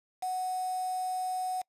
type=tone with quantisation; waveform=sine; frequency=740 Hz; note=F#5; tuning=in tune; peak=-30 dBFS; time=0.22-1.62 s; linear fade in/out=10 ms; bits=7; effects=noise-tail reverb RT60 0.1 s tail -26 dB re dry + resampled to 32000 Hz